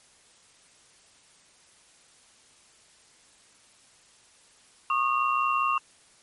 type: tone cluster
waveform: sine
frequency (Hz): 1094 / 1219 / 2743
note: C#6 / D#6 / F7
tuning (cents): -23 / -36 / -32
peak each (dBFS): -25 / -26 / -31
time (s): 4.9-5.78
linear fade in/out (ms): 2
effects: white hiss -58 dBFS RMS until 6.22 s + MP3 48 kbps